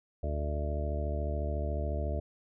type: harmonic tone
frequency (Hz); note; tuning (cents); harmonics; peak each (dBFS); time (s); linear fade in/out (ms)
74; D2; +14; 1 / 2 / 3 / 4 / 5 / 6 / 8 / 9; -31 / -42 / -45 / -45 / -44 / -44 / -40 / -42; 0.23-2.2; 5
effects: none